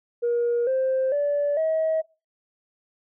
sine tone with pitch steps, 475.4 / 524.5 / 578.6 / 638.3 Hz, A#4 / C5 / D5 / D#5, +34 / +4 / -26 / +44 cents, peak -19 dBFS, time 0.22-2.02 s, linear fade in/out 20 ms, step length 450 ms, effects noise-tail reverb RT60 0.3 s tail -22 dB re dry + tanh soft clip ceiling -17 dBFS

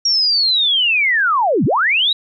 sine linear two-way sweep, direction down then up, 5640 to 110 to 3939 Hz, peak -12 dBFS, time 0.05-2.13 s, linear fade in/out 5 ms, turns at 1.65 s, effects none

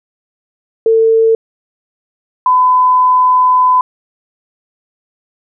sine tone pair in turn, 449 / 1008 Hz, A4 / B5, +35 / +35 cents, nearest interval octave + major second, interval 1400 cents, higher second, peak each -6 dBFS, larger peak neither, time 0.86-1.35 / 2.46-3.81 s, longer second, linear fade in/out 2 ms, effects none

